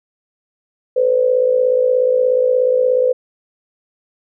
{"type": "tone with amplitude modulation", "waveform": "sine", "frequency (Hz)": 506, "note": "B4", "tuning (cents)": 42, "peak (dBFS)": -8, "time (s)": [0.96, 3.13], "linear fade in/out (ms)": 10, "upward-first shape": "sine", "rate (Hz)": 56.8, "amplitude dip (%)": 70, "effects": []}